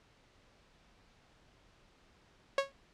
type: tone with exponential decay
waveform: sawtooth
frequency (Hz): 550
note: C#5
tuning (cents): -14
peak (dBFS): -20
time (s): 2.58-2.72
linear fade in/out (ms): 2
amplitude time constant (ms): 29
effects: pink hiss -65 dBFS RMS until 2.93 s + low-pass 5000 Hz 12 dB/octave